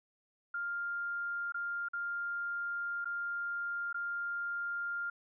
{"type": "tone with dropouts", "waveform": "sine", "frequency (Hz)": 1400, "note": "F6", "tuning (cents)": 4, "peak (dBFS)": -34, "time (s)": [0.54, 5.1], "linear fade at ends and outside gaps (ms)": 5, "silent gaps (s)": [[1.522, 1.543], [1.886, 1.933], [3.046, 3.055], [3.929, 3.943]], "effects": []}